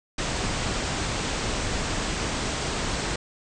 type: low-pass noise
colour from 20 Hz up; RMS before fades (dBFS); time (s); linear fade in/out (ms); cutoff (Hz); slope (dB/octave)
pink; -28; 0.18-3.16; 5; 8500; 96
effects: none